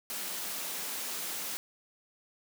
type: high-pass noise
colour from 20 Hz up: white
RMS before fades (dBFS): -37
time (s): 0.1-1.57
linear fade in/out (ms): 0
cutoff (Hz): 160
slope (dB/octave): 48
effects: none